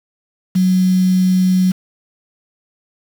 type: tone with quantisation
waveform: sine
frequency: 185 Hz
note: F#3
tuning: in tune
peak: -10 dBFS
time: 0.55-1.72 s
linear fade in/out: 10 ms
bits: 5
effects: none